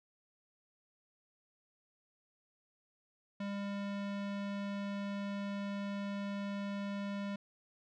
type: tone with low-pass filter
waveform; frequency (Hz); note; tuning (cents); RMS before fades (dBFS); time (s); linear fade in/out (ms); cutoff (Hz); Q
square; 200.6; G3; +40; -39; 3.4-7.36; 5; 3500; 0.88
effects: none